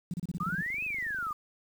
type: tone bursts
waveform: sine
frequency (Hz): 174.61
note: F3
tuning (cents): 0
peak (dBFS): -30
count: 9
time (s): 0.11-0.61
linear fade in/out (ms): 2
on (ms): 28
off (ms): 31
type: click train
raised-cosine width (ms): 3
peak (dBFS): -38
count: 26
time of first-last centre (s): 0.3-1.308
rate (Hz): 24.8
type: exponential two-way sweep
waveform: sine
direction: up then down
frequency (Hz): 1174.7 to 2637 to 1174.7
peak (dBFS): -31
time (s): 0.4-1.33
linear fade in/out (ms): 5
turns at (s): 0.84
effects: 9-bit